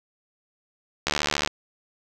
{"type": "click train", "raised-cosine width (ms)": 0.2, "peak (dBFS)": -5, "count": 31, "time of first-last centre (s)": [1.07, 1.475], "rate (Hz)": 74.1, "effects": []}